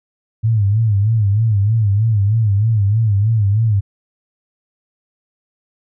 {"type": "tone with vibrato", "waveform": "sine", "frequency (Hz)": 106.2, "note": "G#2", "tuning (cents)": 39, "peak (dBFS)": -11, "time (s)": [0.43, 3.81], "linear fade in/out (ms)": 20, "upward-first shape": "sine", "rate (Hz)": 3.2, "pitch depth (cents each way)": 130, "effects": []}